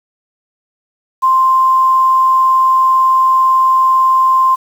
sine tone with quantisation, 1047 Hz, C6, 1 cent sharp, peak -7 dBFS, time 1.22-4.56 s, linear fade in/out 20 ms, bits 6, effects none

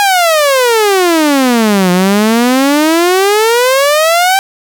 sawtooth exponential two-way sweep, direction down then up, 830 to 176.5 to 787 Hz, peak -3 dBFS, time 0-4.39 s, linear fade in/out 0 ms, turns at 1.91 s, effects none

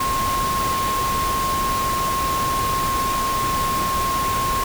sine tone in noise, 1071 Hz, C6, 40 cents sharp, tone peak -20 dBFS, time 0-4.64 s, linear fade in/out 5 ms, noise pink, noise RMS -26 dBFS, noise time 0-4.64 s, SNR +3 dB, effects none

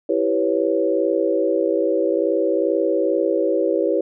sine chord, C# half-diminished seventh, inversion first, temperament equal, 329.6 / 392 / 493.9 / 554.4 Hz, E4 / G4 / B4 / C#5, 0 / 0 / 0 / 0 cents, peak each -22 dBFS, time 0.09-4.01 s, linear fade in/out 5 ms, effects none

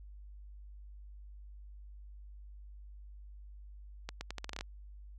accelerating click train, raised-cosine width 0.2 ms, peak -22 dBFS, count 10, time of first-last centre 4.09-4.609 s, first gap 120 ms, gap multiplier 0.8, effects added 50 Hz sine -48 dBFS peak until 5.18 s

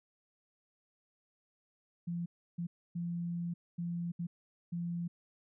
sine tone bursts at uneven times, 171.9 Hz, F3, 27 cents flat, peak -34 dBFS, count 6, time 2.07-2.26 / 2.58-2.67 / 2.95-3.54 / 3.78-4.12 / 4.19-4.27 / 4.72-5.08 s, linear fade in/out 10 ms, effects none

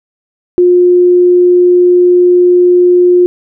sine tone, 356.7 Hz, F4, 37 cents sharp, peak -3 dBFS, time 0.58-3.26 s, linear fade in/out 0 ms, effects none

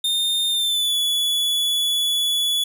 45% pulse tone with pitch glide, 3640 to 3416 Hz, A#7 to G#7, -42 to +48 cents, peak -18 dBFS, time 0.04-2.64 s, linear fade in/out 5 ms, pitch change -110 cents, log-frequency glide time 0.49-0.97 s, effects none

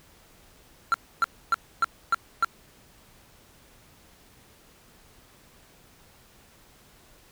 triangle tone bursts, 1364 Hz, F6, 41 cents flat, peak -16 dBFS, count 6, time 0.92-2.446 s, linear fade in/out 0 ms, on 21 ms, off 280 ms, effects pink hiss -56 dBFS RMS until 7.31 s

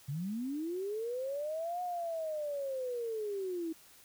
sine linear two-way sweep, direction up then down, 130.3 to 726 to 317.9 Hz, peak -34 dBFS, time 0.08-3.73 s, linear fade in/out 10 ms, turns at 1.82 s, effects white hiss -59 dBFS RMS until 4.04 s

